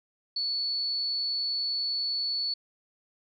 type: tone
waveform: sine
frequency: 4435 Hz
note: C#8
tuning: in tune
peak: -27 dBFS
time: 0.36-2.54 s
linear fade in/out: 5 ms
effects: none